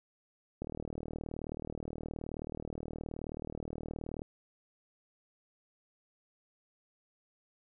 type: click train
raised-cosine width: 2 ms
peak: -26 dBFS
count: 141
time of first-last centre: 0.62-4.219 s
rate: 38.9 Hz
effects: none